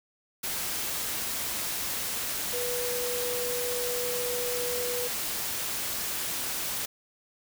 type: tone in noise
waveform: sine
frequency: 490 Hz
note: B4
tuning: 14 cents flat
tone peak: -31 dBFS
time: 2.53-5.08 s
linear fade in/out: 10 ms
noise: white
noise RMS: -32 dBFS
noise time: 0.43-6.86 s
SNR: -2 dB
effects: none